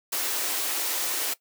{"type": "high-pass noise", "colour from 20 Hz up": "white", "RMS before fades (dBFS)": -28, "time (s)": [0.12, 1.34], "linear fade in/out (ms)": 10, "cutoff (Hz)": 270, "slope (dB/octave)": 96, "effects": ["noise-tail reverb RT60 0.1 s tail -18 dB re dry"]}